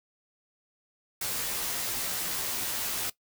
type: noise with comb filter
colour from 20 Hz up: white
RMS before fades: -32 dBFS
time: 1.21-3.1 s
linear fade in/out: 5 ms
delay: 14 ms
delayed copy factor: -0.8
effects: noise-tail reverb RT60 0.1 s tail -18 dB re dry